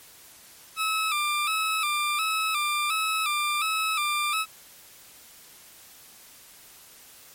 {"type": "tone with vibrato", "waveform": "20% pulse", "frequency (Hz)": 1241, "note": "D#6", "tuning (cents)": -5, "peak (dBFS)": -19, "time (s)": [0.76, 4.46], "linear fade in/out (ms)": 50, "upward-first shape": "square", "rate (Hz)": 1.4, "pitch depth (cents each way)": 72, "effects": ["white hiss -50 dBFS RMS until 7.34 s", "MP3 64 kbps"]}